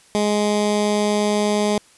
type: tone with notch filter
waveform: 15% pulse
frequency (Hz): 208.5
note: G#3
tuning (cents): +7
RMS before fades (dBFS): -19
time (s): 0.15-1.78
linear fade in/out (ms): 0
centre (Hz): 1600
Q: 1.4
effects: white hiss -52 dBFS RMS until 1.97 s + resampled to 24000 Hz